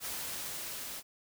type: noise with level ramp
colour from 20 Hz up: white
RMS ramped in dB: -38 to -42 dBFS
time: 0-1.03 s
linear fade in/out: 50 ms
effects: none